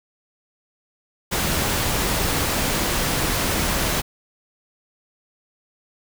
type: noise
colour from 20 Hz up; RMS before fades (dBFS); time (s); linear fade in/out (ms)
pink; -22; 1.31-4.02; 20
effects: none